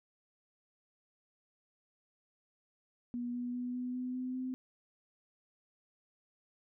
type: tone with pitch steps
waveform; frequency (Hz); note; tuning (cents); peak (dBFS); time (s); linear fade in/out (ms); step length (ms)
sine; 242.1 / 244.5 / 246.9 / 249.3 / 251.8 / 254.3 / 256.8; B3 / B3 / B3 / B3 / B3 / C4 / C4; -34 / -17 / 0 / +16 / +34 / -49 / -32; -35; 3.14-4.54; 0; 200
effects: none